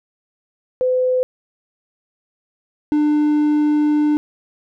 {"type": "tone pair in turn", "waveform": ["sine", "triangle"], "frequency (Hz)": [508, 298.9], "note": ["B4", "D4"], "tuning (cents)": [49, 31], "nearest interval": "major sixth", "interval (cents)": 918, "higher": "first", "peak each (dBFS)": [-14, -11], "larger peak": "second", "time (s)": [[0.81, 1.23], [2.92, 4.17]], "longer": "second", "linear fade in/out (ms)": 0, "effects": []}